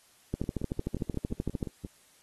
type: two click trains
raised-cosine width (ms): 3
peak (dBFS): -17 / -23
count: 18 / 9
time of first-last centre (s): 0.34-1.628 / 0.44-1.848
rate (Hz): 13.2 / 5.68
effects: white hiss -62 dBFS RMS until 2.22 s + AAC 32 kbps